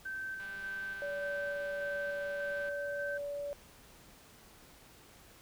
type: tone with tremolo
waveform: sine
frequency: 1550 Hz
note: G6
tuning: 20 cents flat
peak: -37 dBFS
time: 0.05-3.18 s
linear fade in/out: 10 ms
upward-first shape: square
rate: 1.7 Hz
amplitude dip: 30%
type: click train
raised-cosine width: 0.3 ms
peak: -38 dBFS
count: 456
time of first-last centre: 0.4-2.686 s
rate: 199 Hz
type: tone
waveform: sine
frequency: 574 Hz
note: D5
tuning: 40 cents flat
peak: -36 dBFS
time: 1.02-3.53 s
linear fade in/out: 0 ms
effects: pink hiss -58 dBFS RMS until 5.41 s